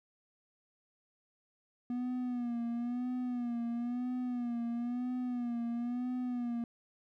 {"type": "tone with vibrato", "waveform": "triangle", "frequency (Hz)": 242.5, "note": "B3", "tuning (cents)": -31, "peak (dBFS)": -31, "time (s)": [1.9, 6.64], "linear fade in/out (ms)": 2, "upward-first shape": "sine", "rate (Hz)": 1, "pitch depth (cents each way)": 60, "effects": []}